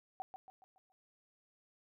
sine tone with echo, 759 Hz, F#5, 44 cents sharp, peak -38 dBFS, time 0.2-0.22 s, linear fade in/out 0 ms, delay 140 ms, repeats 5, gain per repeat -7 dB, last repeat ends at 0.92 s, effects none

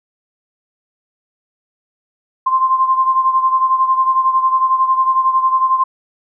sine beating tone pair, 1046.5 / 1057.5 Hz, C6 / C6, 0 / +18 cents, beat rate 11 Hz, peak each -12 / -18 dBFS, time 2.46-5.84 s, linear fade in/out 10 ms, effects none

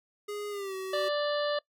square tone with pitch glide, 413.7 to 379.4 Hz, G#4 to F#4, -7 to +43 cents, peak -35 dBFS, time 0.28-1.09 s, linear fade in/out 10 ms, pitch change -150 cents, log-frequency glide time 0.5-0.75 s
harmonic tone, 587.3 Hz, D5, in tune, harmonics 1 / 2 / 3 / 5 / 6 / 7 / 8, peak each -28 / -36 / -38 / -42 / -41 / -42 / -47 dBFS, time 0.93-1.59 s, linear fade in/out 5 ms
effects noise-tail reverb RT60 0.1 s tail -23 dB re dry

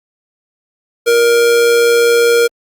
square tone with amplitude modulation, 470 Hz, A#4, 14 cents sharp, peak -7 dBFS, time 1.06-2.48 s, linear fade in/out 20 ms, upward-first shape sine, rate 125 Hz, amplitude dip 30%, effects Opus 48 kbps

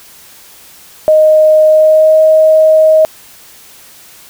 sine tone with pitch glide, 621 to 628.9 Hz, D#5 to D#5, -3 to +18 cents, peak -3 dBFS, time 1.08-3.05 s, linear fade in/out 0 ms, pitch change +21 cents, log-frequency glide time 1.67-2.2 s, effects white hiss -38 dBFS RMS until 4.29 s

